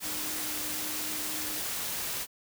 sine tone in noise, 305.4 Hz, D#4, 32 cents flat, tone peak -44 dBFS, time 0.02-1.62 s, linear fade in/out 50 ms, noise white, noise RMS -34 dBFS, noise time 0-2.27 s, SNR -13 dB, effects none

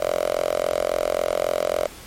5% pulse tone with high-pass filter, 43.65 Hz, F1, in tune, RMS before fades -23 dBFS, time 0-1.87 s, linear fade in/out 10 ms, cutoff 600 Hz, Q 7.3, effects pink hiss -41 dBFS RMS until 2.06 s + MP3 64 kbps

